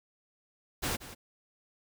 pink noise with echo, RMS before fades -32 dBFS, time 0.82-0.97 s, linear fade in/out 20 ms, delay 180 ms, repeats 1, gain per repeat -14 dB, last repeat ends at 1.15 s, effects none

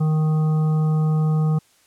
harmonic tone, 155.56 Hz, D#3, in tune, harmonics 1 / 3 / 5 / 7 / 8, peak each -16 / -33 / -36 / -43 / -39 dBFS, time 0-1.59 s, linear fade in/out 10 ms, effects white hiss -58 dBFS RMS until 1.86 s + low-pass 11000 Hz 12 dB/octave

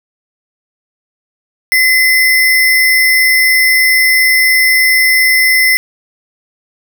sine tone with sample-and-hold, 2037 Hz, C7, 47 cents flat, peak -6 dBFS, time 1.72-5.77 s, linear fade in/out 0 ms, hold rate 7350 Hz, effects none

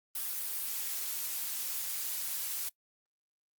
blue noise, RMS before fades -36 dBFS, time 0.15-2.69 s, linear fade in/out 5 ms, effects noise-tail reverb RT60 0.1 s tail -22 dB re dry + Opus 32 kbps

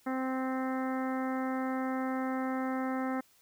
harmonic tone, 260.9 Hz, C4, 5 cents flat, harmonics 1 / 2 / 3 / 4 / 5 / 6 / 7 / 8, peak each -32 / -39 / -39 / -44 / -42 / -48 / -46 / -50 dBFS, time 0.06-3.21 s, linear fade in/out 10 ms, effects white hiss -65 dBFS RMS until 3.41 s

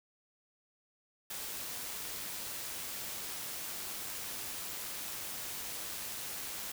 white noise with amplitude modulation, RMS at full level -40 dBFS, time 1.3-6.72 s, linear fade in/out 5 ms, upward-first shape sine, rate 100 Hz, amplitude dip 25%, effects none

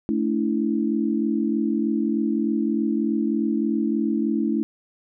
sine chord, A suspended fourth, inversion none, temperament equal with one note detuned, 220 / 286.3 / 329.6 Hz, A3 / D4 / E4, 0 / -44 / 0 cents, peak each -23 / -25 / -25 dBFS, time 0.09-4.63 s, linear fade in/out 0 ms, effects none

